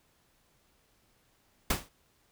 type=noise with exponential decay; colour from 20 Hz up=pink; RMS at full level=-24 dBFS; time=1.7-1.89 s; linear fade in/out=5 ms; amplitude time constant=41 ms; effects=pink hiss -69 dBFS RMS until 2.31 s